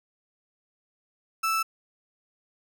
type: tone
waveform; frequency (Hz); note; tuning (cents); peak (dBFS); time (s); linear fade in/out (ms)
35% pulse; 1318.5; E6; 0; -22; 1.43-1.63; 10
effects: none